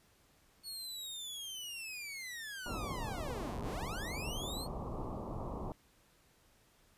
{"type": "linear two-way sweep", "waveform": "sawtooth", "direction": "down then up", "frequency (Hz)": [4406, 53, 4406], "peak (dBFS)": -39, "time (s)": [0.63, 4.68], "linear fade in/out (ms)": 50, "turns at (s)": 3.62}
{"type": "low-pass noise", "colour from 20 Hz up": "pink", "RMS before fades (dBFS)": -41, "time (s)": [2.66, 5.72], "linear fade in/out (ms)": 0, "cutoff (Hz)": 1200, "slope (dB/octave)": 96}
{"effects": ["pink hiss -68 dBFS RMS until 6.97 s", "resampled to 32000 Hz"]}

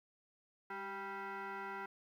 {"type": "tone with frequency modulation", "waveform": "sine", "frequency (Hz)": 200.7, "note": "G3", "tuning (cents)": 41, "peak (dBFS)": -40, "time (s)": [0.7, 1.86], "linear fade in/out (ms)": 5, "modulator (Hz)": 589, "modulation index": 2.8, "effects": ["tanh soft clip ceiling -38 dBFS", "12-bit"]}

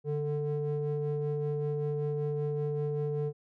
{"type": "ring-modulated tone", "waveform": "triangle", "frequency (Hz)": 148.8, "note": "D3", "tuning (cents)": 23, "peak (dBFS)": -24, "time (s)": [0.04, 3.33], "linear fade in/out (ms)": 50, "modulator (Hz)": 295, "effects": []}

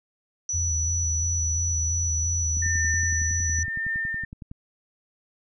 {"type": "tone", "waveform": "sine", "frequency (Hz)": 5920, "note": "F#8", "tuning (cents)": 0, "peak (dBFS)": -25, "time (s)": [0.49, 3.63], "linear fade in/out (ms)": 2}
{"type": "tone with vibrato", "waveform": "sine", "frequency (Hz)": 84, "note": "E2", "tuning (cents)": 33, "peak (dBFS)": -25, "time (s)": [0.53, 3.66], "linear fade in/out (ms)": 20, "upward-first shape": "square", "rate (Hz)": 2.9, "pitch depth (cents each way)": 47}
{"type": "click train", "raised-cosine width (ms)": 5, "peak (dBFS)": -26, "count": 22, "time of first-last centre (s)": [2.57, 4.514], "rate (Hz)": 10.8}
{"type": "tone with tremolo", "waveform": "sine", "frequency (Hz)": 1805, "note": "A6", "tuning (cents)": 44, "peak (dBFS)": -24, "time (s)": [2.62, 4.25], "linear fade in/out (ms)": 5, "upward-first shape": "triangle", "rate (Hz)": 0.95, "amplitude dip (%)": 70}
{"effects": []}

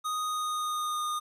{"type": "tone with pitch glide", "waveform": "square", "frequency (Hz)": [1244.5, 1223.8], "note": ["D#6", "D#6"], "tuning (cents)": [0, -29], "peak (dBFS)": -30, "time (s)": [0.04, 1.2], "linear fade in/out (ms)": 20, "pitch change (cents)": -29, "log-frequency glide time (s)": [0.24, 1.02], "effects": ["resampled to 32000 Hz", "11-bit"]}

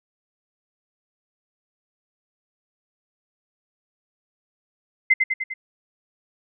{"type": "tone with echo", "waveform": "sine", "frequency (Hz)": 2074, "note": "C7", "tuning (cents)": -16, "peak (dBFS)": -11, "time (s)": [5.1, 5.14], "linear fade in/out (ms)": 10, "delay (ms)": 100, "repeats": 4, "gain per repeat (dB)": -4, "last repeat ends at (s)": 5.54, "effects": []}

